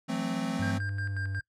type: chord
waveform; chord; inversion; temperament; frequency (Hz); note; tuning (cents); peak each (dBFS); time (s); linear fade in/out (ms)
square; F# half-diminished seventh; third; equal with one note detuned; 168.28 / 185 / 220 / 261.6; E3 / F#3 / A3 / C4; +36 / 0 / 0 / 0; -37 / -37 / -35 / -34; 0.08-0.79; 20
type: tone with pitch glide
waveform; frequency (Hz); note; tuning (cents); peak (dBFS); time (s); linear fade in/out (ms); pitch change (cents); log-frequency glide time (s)
triangle; 99.6 to 97.38; G2 to G2; +28 to -11; -29; 0.59-1.4; 10; -39; 1.1-1.17
type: tone with tremolo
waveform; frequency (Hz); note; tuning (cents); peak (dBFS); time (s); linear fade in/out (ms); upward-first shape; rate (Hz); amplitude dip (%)
triangle; 1595; G6; +30; -33; 0.62-1.41; 5; square; 5.5; 75
effects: noise-tail reverb RT60 0.1 s tail -21 dB re dry + low-pass 9000 Hz 12 dB/octave